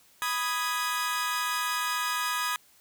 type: chord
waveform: sawtooth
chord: G# minor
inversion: first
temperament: equal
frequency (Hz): 987.8 / 1244.5 / 1661.2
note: B5 / D#6 / G#6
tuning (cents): 0 / 0 / 0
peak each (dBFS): -29 / -27 / -29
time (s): 0.22-2.56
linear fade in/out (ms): 0
effects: white hiss -60 dBFS RMS until 2.8 s